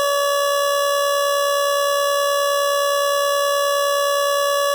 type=tone with amplitude modulation; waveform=25% pulse; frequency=568 Hz; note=C#5; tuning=42 cents sharp; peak=-11 dBFS; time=0-4.74 s; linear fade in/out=0 ms; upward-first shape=sine; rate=69.6 Hz; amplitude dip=35%; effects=none